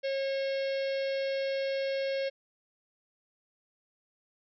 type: harmonic tone with a mistuned harmonic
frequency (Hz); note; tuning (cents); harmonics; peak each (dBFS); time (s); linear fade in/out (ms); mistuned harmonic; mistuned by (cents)
543; C#5; -36; 1 / 3 / 4 / 5 / 6 / 7 / 8 / 9 / 10; -29 / -44 / -43 / -47 / -47 / -51 / -47 / -53 / -52; 0.03-2.3; 20; 9; +54
effects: none